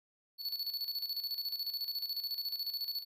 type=tone with tremolo; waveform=square; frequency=4435 Hz; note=C#8; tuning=in tune; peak=-34 dBFS; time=0.38-3.05 s; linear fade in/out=50 ms; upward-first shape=square; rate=14 Hz; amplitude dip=65%; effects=none